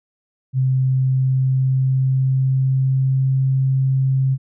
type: tone with pitch glide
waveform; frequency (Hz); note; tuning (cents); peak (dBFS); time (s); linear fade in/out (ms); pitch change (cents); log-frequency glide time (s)
sine; 130.81 to 133.1; C3 to C3; 0 to +30; -14; 0.53-4.38; 50; +30; 0.81-3.46
effects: none